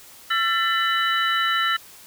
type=tone cluster; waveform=sine; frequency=1347 / 1774 / 2019 / 2989 / 3924 Hz; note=E6 / A6 / B6 / F#7 / B7; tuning=+37 / +14 / +38 / +17 / -12 cents; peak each=-22 / -24 / -31 / -26 / -31 dBFS; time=0.3-1.77 s; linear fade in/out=10 ms; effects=white hiss -46 dBFS RMS until 2.06 s